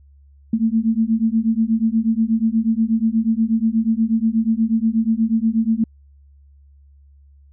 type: beating tone pair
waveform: sine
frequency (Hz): 220 / 228.3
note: A3 / A#3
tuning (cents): 0 / -36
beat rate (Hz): 8.3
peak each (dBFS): -18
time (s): 0.53-5.84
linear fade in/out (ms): 5
effects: added 70 Hz sine -46 dBFS peak until 7.52 s